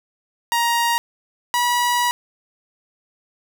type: tone pair in turn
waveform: sawtooth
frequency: 940 / 969.8 Hz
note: A#5 / B5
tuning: +14 / -32 cents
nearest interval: minor second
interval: 54 cents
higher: second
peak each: -13 dBFS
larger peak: neither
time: 0.52-0.98 / 1.54-2.11 s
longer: second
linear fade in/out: 0 ms
effects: none